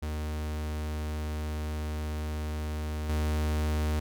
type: tone with level steps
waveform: 45% pulse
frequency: 76.4 Hz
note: D#2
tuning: 31 cents flat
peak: -31 / -26 dBFS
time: 0.02-4 s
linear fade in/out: 10 ms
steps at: 3.09 s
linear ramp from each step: 5 ms
effects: none